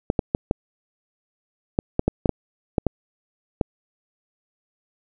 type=clicks; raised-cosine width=2 ms; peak=-5 dBFS; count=12; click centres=0.101 / 0.192 / 0.349 / 0.511 / 1.789 / 1.994 / 2.08 / 2.258 / 2.293 / 2.782 / 2.867 / 3.612 s; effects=none